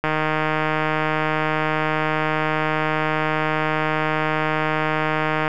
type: click train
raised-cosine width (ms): 0.5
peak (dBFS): -6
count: 844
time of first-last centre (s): 0.04-5.479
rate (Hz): 155
effects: none